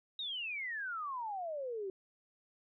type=exponential sweep; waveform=sine; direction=down; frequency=3821 to 371.3 Hz; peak=-37 dBFS; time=0.19-1.9 s; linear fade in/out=2 ms; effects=none